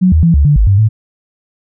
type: tone with pitch steps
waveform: sine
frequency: 184.1 / 79.1 / 167 / 71.2 / 146.4 / 52 / 98.1 / 109 Hz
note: F#3 / D#2 / E3 / C#2 / D3 / G#1 / G2 / A2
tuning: -8 / +29 / +23 / +47 / -5 / +3 / +2 / -16 cents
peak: -5 dBFS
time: 0.01-0.89 s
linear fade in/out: 20 ms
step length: 110 ms
effects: none